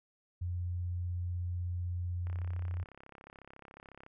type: tone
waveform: sine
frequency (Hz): 88.4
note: F2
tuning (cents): +22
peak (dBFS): -33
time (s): 0.41-2.84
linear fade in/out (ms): 10
type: click train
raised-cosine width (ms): 0.5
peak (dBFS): -36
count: 62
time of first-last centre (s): 2.27-4.064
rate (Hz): 34
effects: none